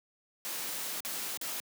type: noise with dropouts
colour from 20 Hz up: white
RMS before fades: -37 dBFS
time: 0.45-1.6 s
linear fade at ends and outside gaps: 0 ms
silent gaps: 1.004-1.049 / 1.372-1.413 s
effects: high-pass 200 Hz 12 dB/octave